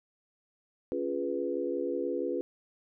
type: chord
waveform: sine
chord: C# dominant seventh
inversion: none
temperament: equal with one note detuned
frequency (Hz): 278.5 / 349.2 / 415.3 / 493.9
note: C#4 / E#4 / G#4 / B4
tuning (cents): +8 / 0 / 0 / 0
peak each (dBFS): -36 / -34 / -36 / -34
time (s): 0.92-2.41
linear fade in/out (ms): 0
effects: none